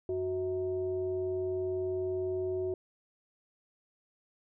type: tone with frequency modulation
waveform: sine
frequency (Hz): 370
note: F#4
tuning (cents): 0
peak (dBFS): -30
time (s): 0.09-2.74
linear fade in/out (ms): 2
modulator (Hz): 278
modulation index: 0.5
effects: none